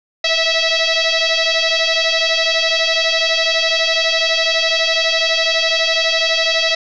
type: tone with frequency modulation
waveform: sine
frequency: 647 Hz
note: E5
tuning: 32 cents flat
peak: -13 dBFS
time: 0.24-6.75 s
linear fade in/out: 5 ms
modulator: 653 Hz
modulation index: 6.7
effects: none